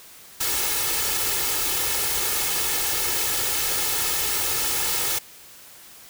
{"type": "noise with comb filter", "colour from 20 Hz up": "white", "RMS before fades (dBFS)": -24, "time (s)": [0.4, 5.19], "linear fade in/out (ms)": 10, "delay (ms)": 2.3, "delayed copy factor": 0.65, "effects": ["white hiss -46 dBFS RMS until 6.09 s"]}